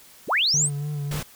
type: linear sweep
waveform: sine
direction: up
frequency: 45.77 to 8900 Hz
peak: -18 dBFS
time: 0.27-0.7 s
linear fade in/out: 50 ms
type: tone with vibrato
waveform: triangle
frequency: 146 Hz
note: D3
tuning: 10 cents flat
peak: -24 dBFS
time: 0.54-1.2 s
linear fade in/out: 0 ms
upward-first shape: sine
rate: 3.5 Hz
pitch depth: 41 cents each way
type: noise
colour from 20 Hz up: pink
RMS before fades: -32 dBFS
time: 1.11-1.23 s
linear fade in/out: 5 ms
effects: white hiss -50 dBFS RMS until 1.35 s